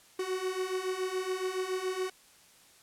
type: beating tone pair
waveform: 45% pulse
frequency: 368.2 / 375.3 Hz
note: F#4 / F#4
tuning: -8 / +25 cents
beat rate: 7.1 Hz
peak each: -36 / -33 dBFS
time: 0.19-2.1 s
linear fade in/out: 5 ms
effects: white hiss -59 dBFS RMS until 2.82 s + low-pass 11000 Hz 12 dB/octave